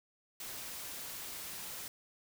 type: noise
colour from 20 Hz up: white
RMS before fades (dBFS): -44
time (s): 0.4-1.88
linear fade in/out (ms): 2
effects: none